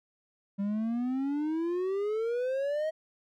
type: exponential sweep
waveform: triangle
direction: up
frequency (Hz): 196 to 639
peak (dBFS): -26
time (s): 0.58-2.91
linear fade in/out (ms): 20
effects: none